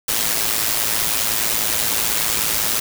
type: noise with amplitude modulation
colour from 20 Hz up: white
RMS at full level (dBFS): -17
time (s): 0.08-2.8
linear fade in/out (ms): 5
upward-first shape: sine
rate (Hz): 110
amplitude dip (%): 65
effects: none